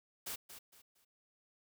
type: noise with echo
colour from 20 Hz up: white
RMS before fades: -42 dBFS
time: 0.26-0.36 s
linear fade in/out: 10 ms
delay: 230 ms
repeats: 3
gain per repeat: -10 dB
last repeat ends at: 1.05 s
effects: none